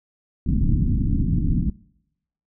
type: low-pass noise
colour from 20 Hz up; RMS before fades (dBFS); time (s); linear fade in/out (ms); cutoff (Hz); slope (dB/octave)
pink; -20; 0.46-1.7; 5; 280; 48
effects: noise-tail reverb RT60 0.8 s tail -23 dB re dry